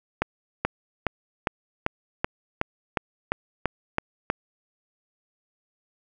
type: accelerating click train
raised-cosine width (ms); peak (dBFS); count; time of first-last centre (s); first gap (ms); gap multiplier
0.5; -7; 12; 0.22-4.301; 430; 0.97
effects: none